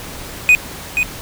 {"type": "tone with echo", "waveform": "triangle", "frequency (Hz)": 2489, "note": "D#7", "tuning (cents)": 0, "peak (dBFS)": -4, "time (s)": [0.49, 0.55], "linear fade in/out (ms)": 0, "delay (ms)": 480, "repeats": 1, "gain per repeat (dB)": -7, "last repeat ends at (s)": 1.03, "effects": ["pink hiss -31 dBFS RMS until 1.21 s"]}